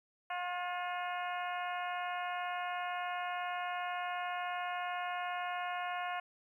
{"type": "harmonic tone with a mistuned harmonic", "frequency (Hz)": 357.2, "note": "F4", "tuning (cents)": 39, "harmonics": [2, 3, 4, 5, 6, 7, 8], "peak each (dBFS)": [-38, -42, -44, -46, -48, -49, -50], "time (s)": [0.3, 6.2], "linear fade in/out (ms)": 5, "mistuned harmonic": 5, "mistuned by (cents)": -33, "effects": ["12-bit"]}